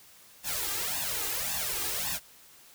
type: noise with flanger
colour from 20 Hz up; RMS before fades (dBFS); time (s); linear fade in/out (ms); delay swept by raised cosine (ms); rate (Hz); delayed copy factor
white; -32; 0.43-2.2; 50; 1.1 to 2.5; 1.8; +0.9
effects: white hiss -55 dBFS RMS until 2.74 s